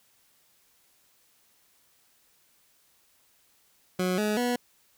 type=tone with pitch steps; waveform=20% pulse; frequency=182.9 / 211.3 / 244.1 Hz; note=F#3 / G#3 / B3; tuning=-20 / +30 / -20 cents; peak=-20 dBFS; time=3.99-4.56 s; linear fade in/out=5 ms; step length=190 ms; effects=white hiss -65 dBFS RMS until 4.97 s